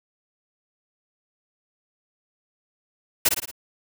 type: noise with echo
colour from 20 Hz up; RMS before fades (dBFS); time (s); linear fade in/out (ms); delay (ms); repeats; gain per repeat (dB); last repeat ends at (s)
white; -17; 3.25-3.29; 10; 56; 4; -5; 3.514
effects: none